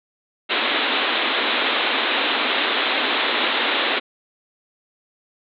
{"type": "band-pass noise", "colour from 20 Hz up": "white", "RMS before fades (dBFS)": -21, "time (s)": [0.49, 4], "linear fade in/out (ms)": 20, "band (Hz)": [230, 3900], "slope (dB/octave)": 96, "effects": []}